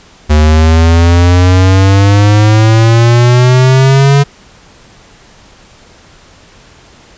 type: exponential sweep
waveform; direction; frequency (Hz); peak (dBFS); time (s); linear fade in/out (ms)
square; up; 75.1 to 142.2; -4; 0.29-4.24; 20
effects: pink hiss -40 dBFS RMS until 7.17 s + resampled to 16000 Hz